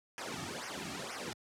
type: noise with flanger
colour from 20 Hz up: pink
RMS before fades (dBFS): -41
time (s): 0.18-1.33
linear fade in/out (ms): 0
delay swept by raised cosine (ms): 0.25 to 2.05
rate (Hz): 2.1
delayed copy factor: -0.95
effects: high-pass 100 Hz 12 dB/octave + low-pass 8000 Hz 12 dB/octave